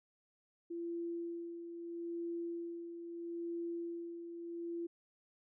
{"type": "tone with tremolo", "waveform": "sine", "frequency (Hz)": 340, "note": "F4", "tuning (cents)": -46, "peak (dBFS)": -37, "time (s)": [0.7, 4.87], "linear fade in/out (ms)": 10, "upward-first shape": "sine", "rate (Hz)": 0.77, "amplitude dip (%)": 55, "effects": []}